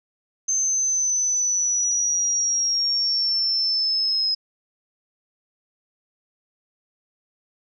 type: linear sweep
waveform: sine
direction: down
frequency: 6272 to 5100 Hz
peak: -19 dBFS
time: 0.48-4.35 s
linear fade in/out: 10 ms
effects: none